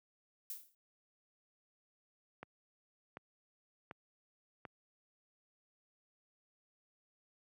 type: noise with exponential decay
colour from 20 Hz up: violet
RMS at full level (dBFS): -40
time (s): 0.5-0.75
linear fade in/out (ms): 2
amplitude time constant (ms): 54
type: click train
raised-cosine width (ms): 0.5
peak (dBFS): -31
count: 4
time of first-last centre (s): 2.43-4.652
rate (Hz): 1.35
effects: high-pass 100 Hz 12 dB/octave